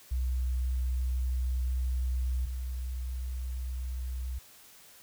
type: tone pair in turn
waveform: sine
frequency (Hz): 63 / 63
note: B1 / B1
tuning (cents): +35 / +35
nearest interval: unison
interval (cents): 0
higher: neither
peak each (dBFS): -27 / -32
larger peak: first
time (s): 0.11-2.46 / 2.46-4.39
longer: first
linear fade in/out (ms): 10
effects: white hiss -55 dBFS RMS until 5.02 s